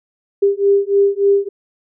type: beating tone pair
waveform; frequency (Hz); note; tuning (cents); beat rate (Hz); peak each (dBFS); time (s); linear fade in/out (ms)
sine; 397.6 / 401; G4 / G4; +25 / +39; 3.4; -14; 0.42-1.49; 10
effects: none